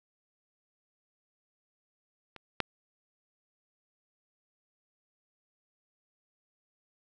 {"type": "clicks", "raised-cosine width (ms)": 0.3, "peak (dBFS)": [-29, -11], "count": 2, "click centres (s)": [2.363, 2.603], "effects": []}